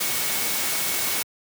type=tone in noise; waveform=sine; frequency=2217 Hz; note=C#7; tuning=in tune; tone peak=-36 dBFS; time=0-1.23 s; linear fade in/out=10 ms; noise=white; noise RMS=-25 dBFS; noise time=0-1.23 s; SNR=-14 dB; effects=high-pass 100 Hz 12 dB/octave